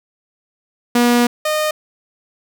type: tone pair in turn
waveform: sawtooth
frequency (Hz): 240.9 / 613.7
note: B3 / D#5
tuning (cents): -43 / -24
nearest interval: octave + major third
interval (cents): 1619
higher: second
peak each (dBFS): -7 / -12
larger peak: first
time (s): 0.95-1.27 / 1.45-1.71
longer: first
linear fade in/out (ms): 5
effects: none